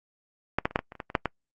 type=clicks; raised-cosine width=0.5 ms; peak=-8 / -8 / -26 / -6 / -15 / -26 / -30 / -18 / -24 / -6 / -10 dBFS; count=11; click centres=0.586 / 0.655 / 0.71 / 0.759 / 0.791 / 0.921 / 0.953 / 1.002 / 1.101 / 1.152 / 1.257 s; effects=noise-tail reverb RT60 0.1 s tail -24 dB re dry + Opus 48 kbps